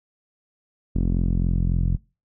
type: tone with low-pass filter sweep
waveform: sawtooth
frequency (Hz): 43.65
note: F1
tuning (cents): 0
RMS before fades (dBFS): -21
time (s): 0.95-1.97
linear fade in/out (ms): 10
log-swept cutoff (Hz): 250 to 150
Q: 1.8
effects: noise-tail reverb RT60 0.3 s tail -24 dB re dry